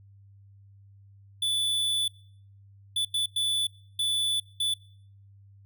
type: tone bursts at uneven times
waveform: square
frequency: 3474 Hz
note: A7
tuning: 23 cents flat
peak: -25 dBFS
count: 6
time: 1.42-2.08 / 2.96-3.05 / 3.14-3.26 / 3.36-3.67 / 3.99-4.4 / 4.6-4.74 s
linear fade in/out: 5 ms
effects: noise-tail reverb RT60 0.6 s tail -24 dB re dry + added 99 Hz sine -51 dBFS peak until 5.65 s